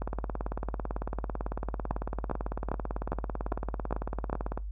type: two click trains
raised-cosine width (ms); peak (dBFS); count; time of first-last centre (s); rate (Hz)
1; -19 / -15; 83 / 7; 0.02-4.576 / 1.91-4.329; 18 / 2.48
effects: noise-tail reverb RT60 0.2 s tail -21 dB re dry + added 50 Hz sine -34 dBFS peak until 4.71 s